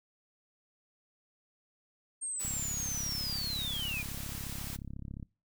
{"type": "linear sweep", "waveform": "sine", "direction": "down", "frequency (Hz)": [8610, 2349], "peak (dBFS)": -34, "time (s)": [2.21, 4.03], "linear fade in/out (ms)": 20}
{"type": "noise", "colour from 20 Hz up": "white", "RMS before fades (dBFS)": -43, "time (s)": [2.39, 4.77], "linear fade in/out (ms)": 20}
{"type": "click train", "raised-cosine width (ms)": 5, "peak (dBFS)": -30, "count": 96, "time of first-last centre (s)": [2.45, 5.228], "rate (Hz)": 34.2}
{"effects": ["noise-tail reverb RT60 0.3 s tail -23 dB re dry"]}